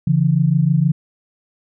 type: tone pair together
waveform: sine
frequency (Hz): 141.28 / 167.7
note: C#3 / E3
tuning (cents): +33 / +30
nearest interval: minor third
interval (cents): 297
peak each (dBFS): -15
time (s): 0.07-0.92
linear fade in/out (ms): 5
effects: none